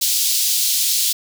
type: high-pass noise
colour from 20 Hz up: pink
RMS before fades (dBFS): -18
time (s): 0.01-1.13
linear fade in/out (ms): 10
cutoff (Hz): 3700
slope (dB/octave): 24
effects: none